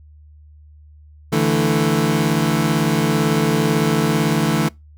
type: chord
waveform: 25% pulse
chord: D suspended second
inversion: none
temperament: equal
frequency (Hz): 146.83 / 164.81 / 220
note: D3 / E3 / A3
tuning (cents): 0 / 0 / 0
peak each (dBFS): -16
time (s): 1.32-4.69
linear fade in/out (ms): 10
effects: noise-tail reverb RT60 0.2 s tail -24 dB re dry + added 75 Hz sine -42 dBFS peak until 4.97 s